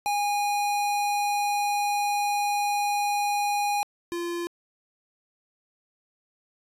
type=tone pair in turn; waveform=square; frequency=820 / 344.8 Hz; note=G#5 / F4; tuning=-22 / -22 cents; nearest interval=octave + minor third; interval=1500 cents; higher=first; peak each=-24 / -29 dBFS; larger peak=first; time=0.06-3.83 / 4.12-4.47 s; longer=first; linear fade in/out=0 ms; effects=resampled to 32000 Hz